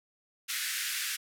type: band-pass noise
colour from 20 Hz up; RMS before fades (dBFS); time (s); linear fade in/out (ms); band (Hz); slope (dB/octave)
pink; -34; 0.48-1.17; 20; 1500 to 15000; 48
effects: none